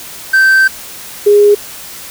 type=tone pair in turn; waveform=triangle / sine; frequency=1555 / 411.9 Hz; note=G6 / G#4; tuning=-14 / -14 cents; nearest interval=octave + major seventh; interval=2300 cents; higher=first; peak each=-3 dBFS; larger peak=neither; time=0.33-0.68 / 1.26-1.55 s; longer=first; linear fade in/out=10 ms; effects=white hiss -29 dBFS RMS until 2.1 s